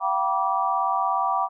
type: tone cluster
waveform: sine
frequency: 692 / 769 / 967 / 1163 Hz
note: F5 / G5 / B5 / D6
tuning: -16 / -33 / -37 / -17 cents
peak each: -30 / -25 / -26 / -25 dBFS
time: 0-1.49 s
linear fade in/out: 50 ms
effects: none